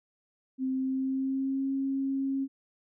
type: tone with pitch glide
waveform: sine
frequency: 261.6 to 270.8 Hz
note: C4 to C#4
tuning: 0 to -40 cents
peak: -27 dBFS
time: 0.58-2.48 s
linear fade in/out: 50 ms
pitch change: +60 cents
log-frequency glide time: 0.7-1.69 s
effects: none